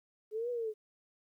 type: exponential two-way sweep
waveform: sine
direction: up then down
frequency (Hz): 420.3 to 493.9 to 420.3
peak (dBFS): -33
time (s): 0.31-0.74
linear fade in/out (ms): 50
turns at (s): 0.5
effects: 12-bit